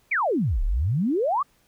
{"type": "exponential two-way sweep", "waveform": "sine", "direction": "down then up", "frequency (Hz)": [2489, 32.7, 1234], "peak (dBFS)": -20, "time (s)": [0.11, 1.43], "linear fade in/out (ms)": 10, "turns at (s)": 0.63, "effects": ["pink hiss -63 dBFS RMS until 1.67 s"]}